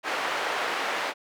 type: band-pass noise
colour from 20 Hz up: white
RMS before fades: -29 dBFS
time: 0.03-1.14 s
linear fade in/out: 50 ms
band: 470 to 1800 Hz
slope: 12 dB/octave
effects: none